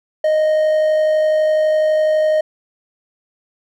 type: tone with amplitude modulation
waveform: triangle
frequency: 620 Hz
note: D#5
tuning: 6 cents flat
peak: -9 dBFS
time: 0.24-2.41 s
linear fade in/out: 5 ms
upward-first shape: sine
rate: 52 Hz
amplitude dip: 25%
effects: none